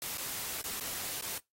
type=noise with dropouts; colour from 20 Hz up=white; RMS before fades=-38 dBFS; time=0.02-1.38 s; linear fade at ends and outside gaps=1 ms; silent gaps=0.174-0.181 / 0.616-0.641 / 0.799-0.808 / 1.21-1.223 s; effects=noise-tail reverb RT60 0.2 s tail -24 dB re dry + AAC 48 kbps

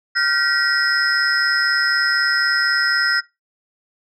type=tone cluster; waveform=sine; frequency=1398 / 1542 / 1912 / 5120 Hz; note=F6 / G6 / A#6 / D#8; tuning=+1 / -29 / +43 / +49 cents; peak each=-20 dBFS; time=0.15-3.21 s; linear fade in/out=20 ms; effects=noise-tail reverb RT60 0.2 s tail -19 dB re dry + tanh soft clip ceiling -9 dBFS

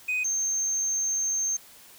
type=tone pair in turn; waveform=sine; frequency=2500 / 6347 Hz; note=D#7 / G8; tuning=+8 / +21 cents; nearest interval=octave + major third; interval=1613 cents; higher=second; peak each=-22 dBFS; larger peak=neither; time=0.08-0.24 / 0.24-1.57 s; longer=second; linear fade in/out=10 ms; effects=tanh soft clip ceiling -23 dBFS + white hiss -51 dBFS RMS until 1.98 s

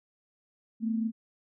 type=tone pair together; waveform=sine; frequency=222.5 / 249.3 Hz; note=A3 / B3; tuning=+20 / +16 cents; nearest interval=major second; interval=196 cents; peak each=-27 / -36 dBFS; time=0.8-1.12 s; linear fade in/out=50 ms; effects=none

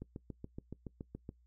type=click train; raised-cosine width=3 ms; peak=-30 dBFS; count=10; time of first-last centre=0.02-1.291 s; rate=7.08 Hz; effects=noise-tail reverb RT60 0.1 s tail -21 dB re dry + added 60 Hz sine -64 dBFS peak until 1.46 s

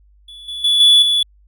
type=tone with level steps; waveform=triangle; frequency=3433 Hz; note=A7; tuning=43 cents flat; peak=-33 / -23 / -10 / -5 / -11 dBFS; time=0.28-1.23 s; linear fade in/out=5 ms; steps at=0.48 / 0.64 / 0.8 / 1.02 s; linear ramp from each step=5 ms; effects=added 50 Hz sine -48 dBFS peak until 1.47 s

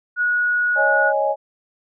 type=tone; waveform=sine; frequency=1457 Hz; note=F#6; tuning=27 cents flat; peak=-16 dBFS; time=0.16-1.13 s; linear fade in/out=50 ms
type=chord; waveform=sine; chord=C# suspended second; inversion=none; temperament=equal; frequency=554.4 / 622.3 / 830.6 Hz; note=C#5 / D#5 / G#5; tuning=0 / 0 / 0 cents; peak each=-21 dBFS; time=0.75-1.36 s; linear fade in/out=50 ms
effects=none

